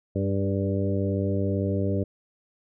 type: harmonic tone with a mistuned harmonic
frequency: 98 Hz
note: G2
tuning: in tune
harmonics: 1 / 2 / 3 / 4 / 5 / 6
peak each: -26 / -29 / -31 / -32 / -33 / -34 dBFS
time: 0.15-2.04 s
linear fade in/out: 10 ms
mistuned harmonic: 4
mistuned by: +21 cents
effects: none